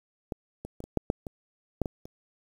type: clicks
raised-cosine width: 2 ms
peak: -18 / -24 / -25 / -28 / -11 / -11 / -23 / -12 / -18 / -30 dBFS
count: 10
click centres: 0.322 / 0.65 / 0.804 / 0.84 / 0.973 / 1.101 / 1.268 / 1.817 / 1.858 / 2.055 s
effects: 8-bit